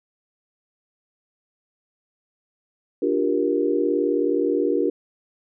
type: chord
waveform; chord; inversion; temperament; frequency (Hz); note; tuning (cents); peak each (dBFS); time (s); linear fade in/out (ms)
sine; G minor seventh; second; just; 294 / 352.8 / 392 / 470.4; D4 / F4 / G4 / Bb4; +2 / +18 / 0 / +16; -24; 3.02-4.9; 5
effects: none